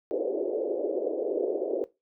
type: band-pass noise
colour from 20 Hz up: pink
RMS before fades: -29 dBFS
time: 0.11-1.84 s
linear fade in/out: 0 ms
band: 340 to 570 Hz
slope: 48 dB/octave
effects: noise-tail reverb RT60 0.2 s tail -17 dB re dry